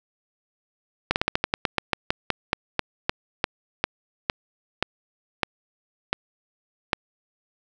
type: slowing click train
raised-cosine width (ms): 0.3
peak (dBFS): -4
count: 22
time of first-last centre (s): 1.11-6.932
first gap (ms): 49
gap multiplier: 1.15
effects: none